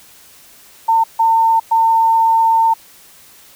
sine tone bursts at uneven times, 904 Hz, A5, 47 cents sharp, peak -9 dBFS, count 3, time 0.88-1.04 / 1.19-1.6 / 1.71-2.74 s, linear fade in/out 10 ms, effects white hiss -44 dBFS RMS until 3.55 s

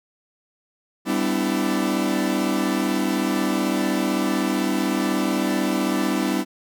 40% pulse chord, E minor seventh, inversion first, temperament equal with one note detuned, 196 / 251.4 / 293.7 / 329.6 Hz, G3 / B3 / D4 / E4, 0 / +31 / 0 / 0 cents, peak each -25 dBFS, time 1.05-6.45 s, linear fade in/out 50 ms, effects none

